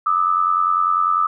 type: tone pair together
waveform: sine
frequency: 1200 / 1290.1 Hz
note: D6 / E6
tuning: +37 / -38 cents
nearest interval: minor second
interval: 125 cents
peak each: -17 / -18 dBFS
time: 0.06-1.27 s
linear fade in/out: 5 ms
effects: none